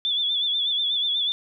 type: tone with vibrato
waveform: sine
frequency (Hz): 3467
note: A7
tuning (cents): -26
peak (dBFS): -21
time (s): 0.05-1.32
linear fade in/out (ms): 0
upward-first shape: sine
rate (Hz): 8.2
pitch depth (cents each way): 63
effects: none